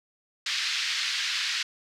white band-pass noise, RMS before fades -29 dBFS, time 0.46-1.63 s, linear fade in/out 5 ms, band 1600 to 4900 Hz, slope 24 dB/octave, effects none

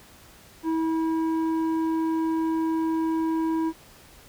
square tone with low-pass filter, 323.3 Hz, E4, 34 cents flat, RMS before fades -25 dBFS, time 0.63-3.73 s, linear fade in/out 50 ms, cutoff 840 Hz, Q 1.3, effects pink hiss -51 dBFS RMS until 4.28 s

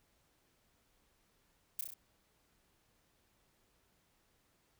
violet noise with echo, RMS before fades -37 dBFS, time 1.79-1.81 s, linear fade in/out 2 ms, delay 32 ms, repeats 4, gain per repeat -3 dB, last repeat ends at 1.938 s, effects pink hiss -74 dBFS RMS until 4.79 s

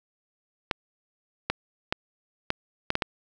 clicks, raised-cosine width 0.3 ms, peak -8 dBFS, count 7, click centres 0.712 / 1.5 / 1.925 / 2.504 / 2.904 / 2.954 / 3.022 s, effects none

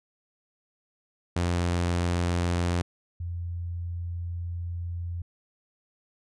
sawtooth / sine tone pair in turn, 87.2 / 86.45 Hz, F2 / F2, -2 / -17 cents, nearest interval unison, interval 15 cents, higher first, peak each -20 / -30 dBFS, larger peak first, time 1.36-2.82 / 3.2-5.22 s, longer second, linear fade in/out 5 ms, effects resampled to 22050 Hz

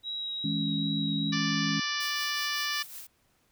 sine tone with vibrato, 3845 Hz, B7, 47 cents flat, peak -32 dBFS, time 0.03-1.35 s, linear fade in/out 50 ms, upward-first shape sine, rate 2.5 Hz, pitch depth 9 cents each way
sine chord, C# minor, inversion first, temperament equal with one note detuned, 160.58 / 207.7 / 277.2 Hz, E3 / G#3 / C#4, -45 / 0 / 0 cents, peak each -32 dBFS, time 0.44-1.8 s, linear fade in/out 5 ms
harmonic tone, 587.3 Hz, D5, in tune, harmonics 2 / 3 / 4 / 5 / 6 / 7 / 8 / 9 / 10, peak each -37 / -34 / -38 / -37 / -39 / -41 / -38 / -38 / -42 dBFS, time 1.32-2.83 s, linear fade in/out 10 ms
blue noise with tremolo, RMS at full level -41 dBFS, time 2-3.07 s, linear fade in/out 5 ms, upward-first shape triangle, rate 5.4 Hz, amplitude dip 60%
effects pink hiss -69 dBFS RMS until 3.51 s

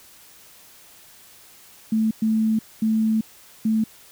sine tone bursts at uneven times, 220 Hz, A3, in tune, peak -17 dBFS, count 4, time 1.92-2.11 / 2.22-2.59 / 2.82-3.21 / 3.65-3.84 s, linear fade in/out 5 ms, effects white hiss -49 dBFS RMS until 4.11 s

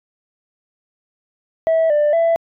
sine tone with pitch steps, 650 / 593 / 666 Hz, E5 / D5 / E5, -24 / +17 / +18 cents, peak -10 dBFS, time 1.67-2.36 s, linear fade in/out 0 ms, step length 230 ms, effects tanh soft clip ceiling -11 dBFS

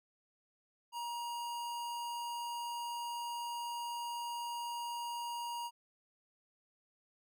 square tone, 948 Hz, A#5, 29 cents sharp, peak -39 dBFS, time 0.92-5.71 s, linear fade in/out 50 ms, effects none

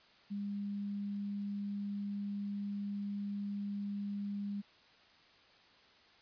sine tone, 202.2 Hz, G#3, 46 cents flat, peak -36 dBFS, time 0.3-4.62 s, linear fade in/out 20 ms, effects white hiss -63 dBFS RMS until 6.21 s + resampled to 11025 Hz

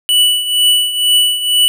square tone with tremolo, 2960 Hz, F#7, in tune, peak -7 dBFS, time 0.09-1.68 s, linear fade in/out 0 ms, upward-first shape triangle, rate 2.1 Hz, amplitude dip 75%, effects none

